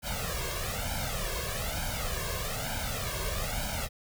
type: noise with flanger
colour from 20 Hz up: pink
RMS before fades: -33 dBFS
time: 0.02-3.89 s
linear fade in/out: 50 ms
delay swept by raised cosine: 1.3 to 1.86 ms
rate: 1.1 Hz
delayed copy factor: +1
effects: none

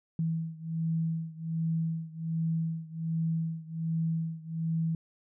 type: beating tone pair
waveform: sine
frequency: 162.5 / 163.8 Hz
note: E3 / E3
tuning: -24 / -11 cents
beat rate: 1.3 Hz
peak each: -31 / -33 dBFS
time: 0.19-4.95 s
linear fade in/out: 2 ms
effects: none

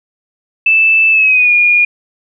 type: tone with pitch glide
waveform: sine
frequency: 2637 to 2432 Hz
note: E7 to D#7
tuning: 0 to -40 cents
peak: -6 dBFS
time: 0.66-1.85 s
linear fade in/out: 5 ms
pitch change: -140 cents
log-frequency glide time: 1.11-1.52 s
effects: none

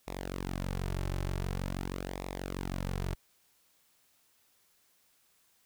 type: tone with flanger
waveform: sawtooth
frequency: 46.25 Hz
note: F#1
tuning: in tune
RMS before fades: -36 dBFS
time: 0.07-3.15 s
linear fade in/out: 10 ms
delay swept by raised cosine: 0.65 to 4.25 ms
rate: 0.46 Hz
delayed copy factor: -0.7
effects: white hiss -69 dBFS RMS until 5.65 s

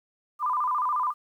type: tone with vibrato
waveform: sine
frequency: 1097 Hz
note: C#6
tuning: 18 cents flat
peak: -23 dBFS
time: 0.39-1.14 s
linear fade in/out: 50 ms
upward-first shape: square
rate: 14 Hz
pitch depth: 150 cents each way
effects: 10-bit

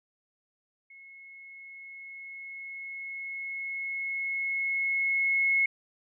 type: tone with level ramp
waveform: sine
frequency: 2178 Hz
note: C#7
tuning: 31 cents flat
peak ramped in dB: -48 to -21 dBFS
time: 0.9-5.66 s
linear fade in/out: 5 ms
effects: none

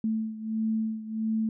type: beating tone pair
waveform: sine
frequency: 220 / 221.5 Hz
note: A3 / A3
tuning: 0 / +12 cents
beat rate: 1.5 Hz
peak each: -28 / -32 dBFS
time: 0.04-1.49 s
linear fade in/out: 2 ms
effects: none

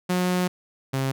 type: tone pair in turn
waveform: sawtooth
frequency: 180.9 / 134.16 Hz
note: F#3 / C3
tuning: -39 / +44 cents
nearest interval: perfect fourth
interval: 517 cents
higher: first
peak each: -17 / -19 dBFS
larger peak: first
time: 0.09-0.48 / 0.93-1.12 s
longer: first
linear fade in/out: 10 ms
effects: none

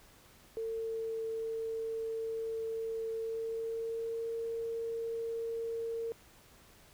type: tone with pitch glide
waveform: sine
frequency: 449.8 to 458.2 Hz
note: A4 to A#4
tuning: +38 to -30 cents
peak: -34 dBFS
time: 0.57-6.12 s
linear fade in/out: 0 ms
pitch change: +32 cents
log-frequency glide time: 3.14-4.33 s
effects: pink hiss -60 dBFS RMS until 6.93 s

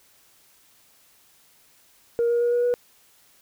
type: tone with pitch steps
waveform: sine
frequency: 470.2 / 474.3 / 478.4 / 482.6 / 486.8 Hz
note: A#4 / A#4 / A#4 / B4 / B4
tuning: +15 / +30 / +45 / -40 / -25 cents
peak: -17 dBFS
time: 2.19-2.74 s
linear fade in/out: 0 ms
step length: 110 ms
effects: tanh soft clip ceiling -16 dBFS + white hiss -58 dBFS RMS until 3.41 s

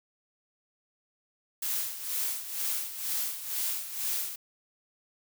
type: noise with tremolo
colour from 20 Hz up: blue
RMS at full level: -30 dBFS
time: 1.62-4.36 s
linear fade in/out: 5 ms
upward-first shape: sine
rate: 2.1 Hz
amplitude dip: 70%
effects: none

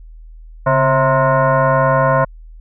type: tone with frequency modulation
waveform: sine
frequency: 257.2 Hz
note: C4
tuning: 30 cents flat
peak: -10 dBFS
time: 0.66-2.25 s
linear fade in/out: 10 ms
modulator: 396 Hz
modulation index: 2.7
effects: added 40 Hz sine -34 dBFS peak until 2.6 s

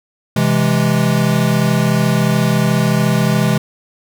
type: chord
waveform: square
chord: C augmented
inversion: none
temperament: equal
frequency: 130.81 / 164.81 / 207.7 Hz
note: C3 / E3 / G#3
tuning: 0 / 0 / 0 cents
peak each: -17 dBFS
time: 0.36-3.58 s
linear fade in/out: 5 ms
effects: none

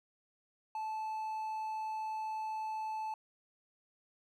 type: tone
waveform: triangle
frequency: 872 Hz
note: A5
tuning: 16 cents flat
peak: -34 dBFS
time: 0.75-3.14 s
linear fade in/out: 2 ms
effects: none

